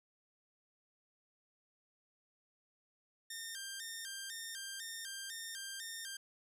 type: tone with vibrato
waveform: 10% pulse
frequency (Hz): 1701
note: G#6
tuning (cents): +41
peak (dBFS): -34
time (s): 3.3-6.17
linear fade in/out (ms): 5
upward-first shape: square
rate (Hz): 2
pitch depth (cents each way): 120
effects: none